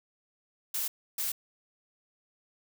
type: noise bursts at uneven times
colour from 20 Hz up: blue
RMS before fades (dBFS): -32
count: 2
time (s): 0.74-0.88 / 1.18-1.32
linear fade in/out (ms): 5
effects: none